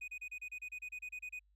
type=tone bursts; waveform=triangle; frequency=2489 Hz; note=D#7; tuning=in tune; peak=-40 dBFS; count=14; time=0.01-1.394 s; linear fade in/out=10 ms; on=71 ms; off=30 ms; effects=added 50 Hz sine -68 dBFS peak until 1.55 s